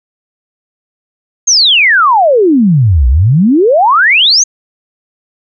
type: exponential two-way sweep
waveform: sine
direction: down then up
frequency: 6645 to 58.27 to 6645 Hz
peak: -4 dBFS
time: 1.47-4.44 s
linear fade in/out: 10 ms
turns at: 3.08 s
effects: none